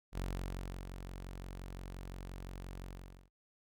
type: tone with ADSR envelope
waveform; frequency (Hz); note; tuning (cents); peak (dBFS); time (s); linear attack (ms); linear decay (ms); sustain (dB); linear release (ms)
sawtooth; 45.76; F#1; -18; -32; 0.12-3.3; 58; 680; -8; 450
effects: none